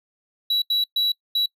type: tone bursts at uneven times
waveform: triangle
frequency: 3915 Hz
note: B7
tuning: 16 cents flat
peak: -17 dBFS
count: 4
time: 0.5-0.62 / 0.7-0.84 / 0.96-1.12 / 1.35-1.46 s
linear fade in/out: 5 ms
effects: noise-tail reverb RT60 0.1 s tail -22 dB re dry